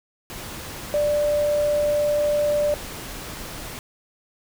sine tone in noise, 590 Hz, D5, 8 cents sharp, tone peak -18 dBFS, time 0.94-2.74 s, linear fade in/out 0 ms, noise pink, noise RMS -35 dBFS, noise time 0.3-3.79 s, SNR +14 dB, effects none

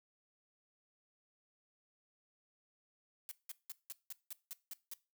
blue noise bursts, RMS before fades -45 dBFS, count 9, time 3.29-4.937 s, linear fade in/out 0 ms, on 23 ms, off 180 ms, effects noise-tail reverb RT60 0.3 s tail -20 dB re dry

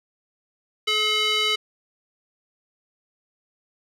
square tone with band-pass filter, 428 Hz, A4, 48 cents flat, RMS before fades -22 dBFS, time 0.87-1.56 s, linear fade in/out 10 ms, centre 3100 Hz, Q 2.4, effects none

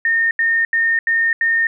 sine tone bursts, 1829 Hz, A#6, 33 cents flat, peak -13 dBFS, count 5, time 0.05-1.67 s, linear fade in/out 2 ms, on 260 ms, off 80 ms, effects none

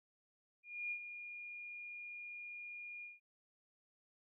sine tone with ADSR envelope, 2425 Hz, D#7, 45 cents flat, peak -37 dBFS, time 0.63-3.2 s, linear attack 280 ms, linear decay 77 ms, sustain -9 dB, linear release 170 ms, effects none

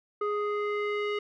square tone with low-pass filter sweep, 415.3 Hz, G#4, in tune, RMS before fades -30 dBFS, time 0.21-1.19 s, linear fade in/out 5 ms, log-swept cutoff 1300 to 2700 Hz, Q 2.3, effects none

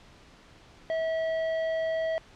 triangle tone with tanh clipping, 647 Hz, E5, 32 cents flat, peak -28 dBFS, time 0.9-2.18 s, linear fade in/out 0 ms, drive 14 dB, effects pink hiss -54 dBFS RMS until 2.35 s + low-pass 5000 Hz 12 dB/octave

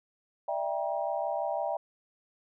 sine chord, E half-diminished seventh, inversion third, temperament just, 593.3 / 659.3 / 791.1 / 949.3 Hz, D5 / E5 / G5 / Bb5, +18 / 0 / +16 / +31 cents, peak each -34 / -33 / -34 / -38 dBFS, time 0.48-1.77 s, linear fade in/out 5 ms, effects none

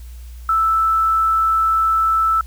sine tone with quantisation, 1318.5 Hz, E6, in tune, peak -13 dBFS, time 0.49-2.41 s, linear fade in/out 2 ms, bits 7, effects added 60 Hz sine -32 dBFS peak until 2.46 s + white hiss -50 dBFS RMS until 2.46 s

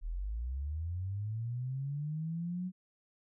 sine linear sweep, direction up, 36.58 to 186.3 Hz, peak -34 dBFS, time 0.01-2.72 s, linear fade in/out 50 ms, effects none

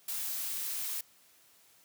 blue noise, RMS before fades -36 dBFS, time 0.08-1.01 s, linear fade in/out 5 ms, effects white hiss -63 dBFS RMS until 1.84 s + high-pass 80 Hz 12 dB/octave

